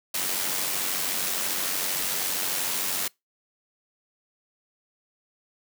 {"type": "noise with amplitude modulation", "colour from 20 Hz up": "white", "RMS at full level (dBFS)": -26, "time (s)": [0.14, 3.08], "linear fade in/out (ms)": 5, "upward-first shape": "sine", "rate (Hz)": 93, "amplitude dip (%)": 40, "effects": ["noise-tail reverb RT60 0.2 s tail -25 dB re dry", "high-pass 150 Hz 12 dB/octave"]}